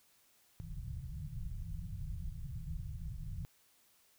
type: low-pass noise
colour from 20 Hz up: pink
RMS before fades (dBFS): -42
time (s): 0.6-3.45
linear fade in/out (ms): 0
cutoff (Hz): 170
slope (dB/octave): 96
effects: white hiss -69 dBFS RMS until 4.18 s